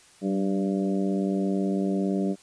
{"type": "harmonic tone with a mistuned harmonic", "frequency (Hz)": 98, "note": "G2", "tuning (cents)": 0, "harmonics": [2, 3, 4, 5, 6, 7], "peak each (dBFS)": [-25, -29, -31, -39, -36, -40], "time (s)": [0.21, 2.36], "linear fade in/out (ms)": 50, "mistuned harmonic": 2, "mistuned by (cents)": -33, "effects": ["white hiss -55 dBFS RMS until 2.42 s", "resampled to 22050 Hz"]}